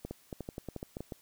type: clicks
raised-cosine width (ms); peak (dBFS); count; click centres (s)
2; -25; 12; 0.05 / 0.11 / 0.328 / 0.407 / 0.489 / 0.581 / 0.687 / 0.763 / 0.829 / 0.969 / 1.006 / 1.122
effects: white hiss -63 dBFS RMS until 1.21 s